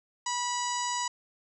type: harmonic tone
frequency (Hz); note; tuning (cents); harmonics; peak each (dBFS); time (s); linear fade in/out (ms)
977; B5; -19; 1 / 2 / 3 / 4 / 5 / 6 / 7 / 8; -31 / -39 / -41 / -42 / -40 / -43 / -37 / -40; 0.26-1.08; 5
effects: none